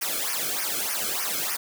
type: noise with flanger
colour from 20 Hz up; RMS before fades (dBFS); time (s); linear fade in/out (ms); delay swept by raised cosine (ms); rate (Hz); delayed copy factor
white; -28; 0.01-1.57; 10; 0.25 to 1.1; 3.3; -1
effects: none